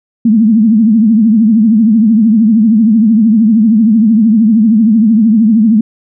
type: tone with vibrato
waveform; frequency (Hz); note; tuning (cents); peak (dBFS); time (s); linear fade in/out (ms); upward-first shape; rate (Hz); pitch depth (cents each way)
sine; 220; A3; 0; -4; 0.25-5.81; 5; triangle; 13; 150
effects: none